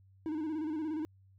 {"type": "tone with vibrato", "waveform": "triangle", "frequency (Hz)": 311.1, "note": "D#4", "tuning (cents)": 0, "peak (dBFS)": -31, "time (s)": [0.26, 1.05], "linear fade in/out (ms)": 0, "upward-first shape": "square", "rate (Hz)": 17, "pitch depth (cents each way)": 59, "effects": ["added 96 Hz sine -59 dBFS peak until 1.38 s"]}